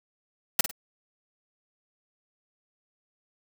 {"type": "noise with echo", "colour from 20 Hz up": "white", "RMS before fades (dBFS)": -19, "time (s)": [0.59, 0.61], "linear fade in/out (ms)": 5, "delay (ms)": 51, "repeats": 2, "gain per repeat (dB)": -10, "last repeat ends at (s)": 0.712, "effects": []}